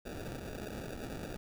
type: noise with sample-and-hold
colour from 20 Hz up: violet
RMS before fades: -42 dBFS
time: 0.05-1.37 s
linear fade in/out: 5 ms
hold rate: 1050 Hz
effects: none